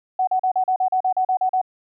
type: tone bursts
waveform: sine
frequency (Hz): 747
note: F#5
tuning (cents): +16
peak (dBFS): -16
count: 12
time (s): 0.19-1.615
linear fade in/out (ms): 5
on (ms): 83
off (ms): 39
effects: none